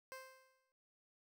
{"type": "tone with exponential decay", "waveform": "15% pulse", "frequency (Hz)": 523.3, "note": "C5", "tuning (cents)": 0, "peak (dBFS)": -40, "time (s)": [0.12, 0.72], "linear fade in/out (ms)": 0, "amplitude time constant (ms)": 130, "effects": []}